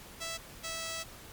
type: tone pair in turn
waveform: 5% pulse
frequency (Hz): 659.3 / 654.7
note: E5 / E5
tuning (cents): 0 / -12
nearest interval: unison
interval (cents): 12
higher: first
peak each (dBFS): -25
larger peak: neither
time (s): 0.2-0.38 / 0.63-1.04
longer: second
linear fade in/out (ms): 20
effects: pink hiss -50 dBFS RMS until 1.32 s + MP3 96 kbps